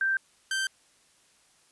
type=tone pair in turn; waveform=sine / sawtooth; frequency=1568 / 1560.9 Hz; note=G6 / G6; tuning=0 / -8 cents; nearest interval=unison; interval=8 cents; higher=first; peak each=-23 dBFS; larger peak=neither; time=0.01-0.17 / 0.51-0.67 s; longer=neither; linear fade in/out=2 ms; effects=white hiss -63 dBFS RMS until 1.71 s + resampled to 24000 Hz